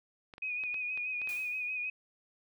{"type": "clicks", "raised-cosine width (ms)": 0.3, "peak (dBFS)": -32, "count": 7, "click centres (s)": [0.338, 0.381, 0.637, 0.743, 0.975, 1.217, 1.274]}
{"type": "tone with vibrato", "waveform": "sine", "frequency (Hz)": 2489, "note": "D#7", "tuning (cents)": 0, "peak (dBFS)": -33, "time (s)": [0.42, 1.9], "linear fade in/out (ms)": 5, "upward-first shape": "sine", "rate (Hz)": 6.3, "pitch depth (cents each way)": 37}
{"type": "noise with exponential decay", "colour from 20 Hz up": "white", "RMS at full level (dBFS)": -47, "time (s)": [1.29, 1.85], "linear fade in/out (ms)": 0, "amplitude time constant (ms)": 120}
{"effects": []}